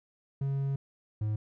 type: tone pair in turn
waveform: triangle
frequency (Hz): 137.6 / 106.93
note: C#3 / A2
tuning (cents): -12 / -49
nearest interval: major third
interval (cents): 437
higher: first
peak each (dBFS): -26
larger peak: neither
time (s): 0.41-0.76 / 1.21-1.36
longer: first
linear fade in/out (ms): 5
effects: none